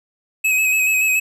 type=tone with vibrato; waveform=square; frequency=2554 Hz; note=D#7; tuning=45 cents sharp; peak=-15 dBFS; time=0.44-1.2 s; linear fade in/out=10 ms; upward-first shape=square; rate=7 Hz; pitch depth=22 cents each way; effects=none